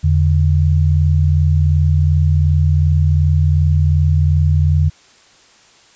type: tone pair together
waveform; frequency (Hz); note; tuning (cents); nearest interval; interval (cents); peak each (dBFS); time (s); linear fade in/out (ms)
sine; 84.13 / 146.83; E2 / D3; +36 / 0; minor seventh; 964; -11 / -15; 0.03-4.9; 20
effects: white hiss -48 dBFS RMS until 5.95 s + resampled to 16000 Hz